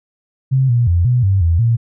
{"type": "tone with pitch steps", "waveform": "sine", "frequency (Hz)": [132.5, 119.9, 86.4, 123.7, 96.9, 83.7, 116.1], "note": ["C3", "A#2", "F2", "B2", "G2", "E2", "A#2"], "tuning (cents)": [22, 49, -18, 3, -20, 27, -7], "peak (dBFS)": -10, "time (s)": [0.51, 1.77], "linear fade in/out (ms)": 20, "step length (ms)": 180, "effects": []}